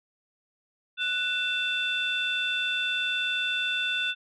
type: tone cluster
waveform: sine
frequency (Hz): 1481 / 2683 / 3524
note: F#6 / E7 / A7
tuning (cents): +1 / +30 / +2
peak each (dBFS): -29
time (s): 0.97-4.15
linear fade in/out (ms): 50
effects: tanh soft clip ceiling -18 dBFS